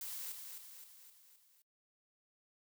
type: noise with echo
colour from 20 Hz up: blue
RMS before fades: -44 dBFS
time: 0.01-0.32 s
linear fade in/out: 2 ms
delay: 260 ms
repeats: 5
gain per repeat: -5 dB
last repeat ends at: 1.62 s
effects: noise-tail reverb RT60 0.1 s tail -22 dB re dry